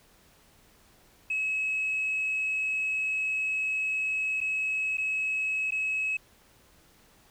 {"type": "tone with dropouts", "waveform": "sine", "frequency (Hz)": 2571, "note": "E7", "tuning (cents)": -44, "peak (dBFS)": -25, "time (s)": [1.3, 6.17], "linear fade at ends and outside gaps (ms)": 5, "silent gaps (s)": [[4.405, 4.412], [4.972, 4.981], [5.708, 5.72]], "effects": ["tanh soft clip ceiling -23 dBFS", "pink hiss -60 dBFS RMS until 7.3 s"]}